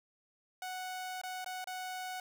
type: tone with dropouts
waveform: sawtooth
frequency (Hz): 740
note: F#5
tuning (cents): 0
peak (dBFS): -35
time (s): 0.62-2.2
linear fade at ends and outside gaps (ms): 2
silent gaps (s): 1.215-1.235 / 1.445-1.461 / 1.643-1.672
effects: none